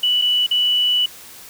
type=tone with dropouts; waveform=sine; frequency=2960 Hz; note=F#7; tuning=in tune; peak=-14 dBFS; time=0.03-1.06 s; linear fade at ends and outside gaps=5 ms; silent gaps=0.216-0.22 / 0.465-0.51 s; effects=white hiss -40 dBFS RMS until 1.49 s